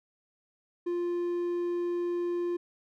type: tone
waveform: triangle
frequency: 349.2 Hz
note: F4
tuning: in tune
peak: -26 dBFS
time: 0.86-2.57 s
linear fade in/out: 10 ms
effects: none